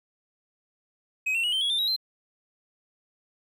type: tone with pitch steps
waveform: triangle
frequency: 2532 / 2714 / 2909 / 3117 / 3341 / 3581 / 3838 / 4113 Hz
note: D#7 / E7 / F#7 / G7 / G#7 / A7 / A#7 / C8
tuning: +30 / +50 / -30 / -11 / +10 / +30 / +50 / -30 cents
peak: -22 dBFS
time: 1.26-1.964 s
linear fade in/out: 10 ms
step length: 88 ms
effects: none